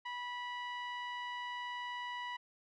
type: tone with low-pass filter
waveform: sawtooth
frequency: 979 Hz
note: B5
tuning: 15 cents flat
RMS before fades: -42 dBFS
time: 0.05-2.37 s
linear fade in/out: 10 ms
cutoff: 2600 Hz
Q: 1.8
effects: none